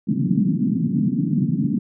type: band-pass noise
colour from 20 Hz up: white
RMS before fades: -20 dBFS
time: 0.07-1.79 s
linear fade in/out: 10 ms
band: 140 to 260 Hz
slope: 48 dB/octave
effects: none